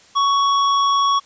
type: tone with tanh clipping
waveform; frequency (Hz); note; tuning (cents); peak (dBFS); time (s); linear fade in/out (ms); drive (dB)
sine; 1117; C#6; +13; -16; 0.15-1.2; 20; 17
effects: white hiss -49 dBFS RMS until 1.25 s + resampled to 16000 Hz